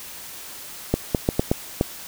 clicks, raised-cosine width 2 ms, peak -4 dBFS, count 6, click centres 0.94 / 1.148 / 1.289 / 1.395 / 1.515 / 1.811 s, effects white hiss -38 dBFS RMS until 2.07 s

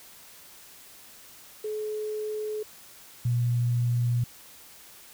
sine tone pair in turn, 427.4 / 120.56 Hz, G#4 / B2, +50 / -41 cents, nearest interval octave + minor seventh, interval 2191 cents, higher first, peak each -29 / -22 dBFS, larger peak second, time 1.64-2.63 / 3.25-4.24 s, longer neither, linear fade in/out 5 ms, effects white hiss -50 dBFS RMS until 5.13 s

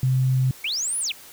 sine tone, 130 Hz, C3, 11 cents flat, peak -17 dBFS, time 0.03-0.51 s, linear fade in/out 2 ms
sine linear two-way sweep, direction up then down, 2131 to 10600 to 2131 Hz, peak -23 dBFS, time 0.64-1.12 s, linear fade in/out 5 ms, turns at 0.99 s
effects white hiss -45 dBFS RMS until 1.32 s

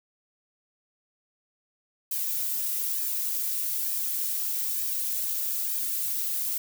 violet noise with flanger, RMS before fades -29 dBFS, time 2.11-6.58 s, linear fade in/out 5 ms, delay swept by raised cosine 1.4 to 3.6 ms, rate 1.1 Hz, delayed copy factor -0.65, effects none

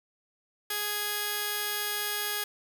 5% pulse tone pair together, 415.3 / 1661.2 Hz, G#4 / G#6, 0 / 0 cents, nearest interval 2 octaves, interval 2400 cents, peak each -22 dBFS, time 0.7-2.44 s, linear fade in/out 5 ms, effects none

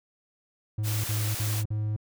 triangle tone bursts, 106.8 Hz, G#2, 49 cents sharp, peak -24 dBFS, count 4, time 0.78-1.964 s, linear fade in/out 5 ms, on 260 ms, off 48 ms
white noise, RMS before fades -34 dBFS, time 0.83-1.64 s, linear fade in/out 50 ms
effects none

